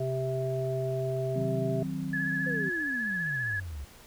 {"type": "harmonic tone", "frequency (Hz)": 130.9, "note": "C3", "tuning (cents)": 1, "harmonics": [1, 3, 5], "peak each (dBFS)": [-31, -33, -33], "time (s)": [0, 1.83], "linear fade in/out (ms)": 5}
{"type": "chord", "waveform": "sine", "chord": "C diminished", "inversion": "first", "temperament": "equal", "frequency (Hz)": [155.56, 185, 261.6], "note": ["Eb3", "Gb3", "C4"], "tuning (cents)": [0, 0, 0], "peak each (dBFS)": [-35, -35, -35], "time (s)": [1.35, 2.7], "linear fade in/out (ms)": 10}
{"type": "tone with vibrato", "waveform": "sine", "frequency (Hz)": 1695, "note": "G#6", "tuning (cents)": 35, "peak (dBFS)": -29, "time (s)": [2.13, 3.6], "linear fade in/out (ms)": 5, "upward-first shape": "sine", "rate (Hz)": 15, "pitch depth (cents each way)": 33}
{"type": "exponential sweep", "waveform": "sine", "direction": "down", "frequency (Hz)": [523.3, 65.41], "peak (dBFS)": -35, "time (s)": [2.46, 3.85], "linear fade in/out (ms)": 10}
{"effects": ["pink hiss -53 dBFS RMS until 4.06 s"]}